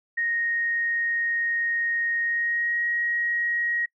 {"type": "tone with pitch glide", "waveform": "sine", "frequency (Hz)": [1864.7, 1890.7], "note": ["A#6", "A#6"], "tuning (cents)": [0, 24], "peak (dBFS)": -23, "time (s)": [0.17, 3.86], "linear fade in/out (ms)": 10, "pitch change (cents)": 24, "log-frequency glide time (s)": [2.22, 2.81], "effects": ["noise-tail reverb RT60 0.1 s tail -23 dB re dry"]}